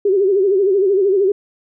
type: tone with vibrato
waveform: sine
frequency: 390 Hz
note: G4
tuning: 9 cents flat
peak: -11 dBFS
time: 0.05-1.32 s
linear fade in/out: 5 ms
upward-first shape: sine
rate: 13 Hz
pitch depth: 100 cents each way
effects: none